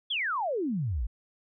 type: exponential sweep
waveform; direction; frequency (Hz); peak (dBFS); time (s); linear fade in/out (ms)
sine; down; 3520 to 47.7; -27; 0.1-1.07; 10
effects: none

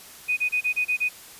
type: tone bursts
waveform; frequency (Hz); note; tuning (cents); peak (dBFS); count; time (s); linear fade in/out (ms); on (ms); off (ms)
sine; 2489; D#7; 0; -20; 7; 0.28-1.092; 20; 92; 28
effects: white hiss -45 dBFS RMS until 1.39 s + resampled to 32000 Hz

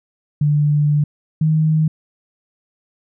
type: tone pair in turn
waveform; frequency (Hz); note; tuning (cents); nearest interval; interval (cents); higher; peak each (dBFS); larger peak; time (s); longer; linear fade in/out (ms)
sine; 147.8 / 156.59; D3 / D#3; +11 / +11; minor second; 100; second; -12; neither; 0.41-1.04 / 1.41-1.88; first; 5
effects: none

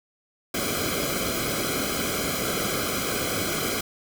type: noise with comb filter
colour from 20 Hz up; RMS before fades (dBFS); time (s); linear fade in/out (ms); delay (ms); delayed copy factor
pink; -27; 0.54-3.81; 5; 1.1; -0.95
effects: none

